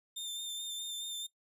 sawtooth tone with vibrato, 3596 Hz, A7, 37 cents sharp, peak -35 dBFS, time 0.16-1.27 s, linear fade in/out 10 ms, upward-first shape sine, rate 4.7 Hz, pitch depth 22 cents each way, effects noise-tail reverb RT60 0.1 s tail -17 dB re dry + resampled to 32000 Hz

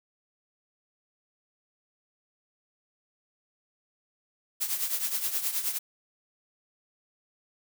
blue noise with tremolo, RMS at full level -27 dBFS, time 4.6-5.79 s, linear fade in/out 20 ms, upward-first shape triangle, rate 9.5 Hz, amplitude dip 75%, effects none

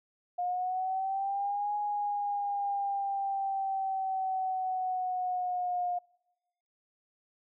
sine linear two-way sweep, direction up then down, 710 to 830.6 to 710 Hz, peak -29 dBFS, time 0.38-5.99 s, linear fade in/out 10 ms, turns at 1.75 s, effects noise-tail reverb RT60 1.0 s tail -25 dB re dry

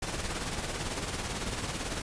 pink noise with tremolo, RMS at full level -32 dBFS, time 0.02-2.02 s, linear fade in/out 5 ms, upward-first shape triangle, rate 18 Hz, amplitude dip 55%, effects resampled to 22050 Hz

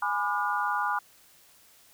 sine chord, G# diminished seventh, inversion none, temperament just, 830.6 / 996.7 / 1196.1 / 1435.3 Hz, G#5 / B5 / D6 / F6, 0 / +16 / +31 / +47 cents, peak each -31 dBFS, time 0.02-0.99 s, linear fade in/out 5 ms, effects white hiss -58 dBFS RMS until 1.93 s

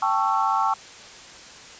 sine chord, A dominant seventh, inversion third, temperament equal with one note detuned, 784 / 880 / 1108.7 / 1332.3 Hz, G5 / A5 / C#6 / E6, 0 / 0 / 0 / +18 cents, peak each -25 / -24 / -24 / -26 dBFS, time 0.02-0.74 s, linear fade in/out 5 ms, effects white hiss -43 dBFS RMS until 1.79 s + resampled to 16000 Hz

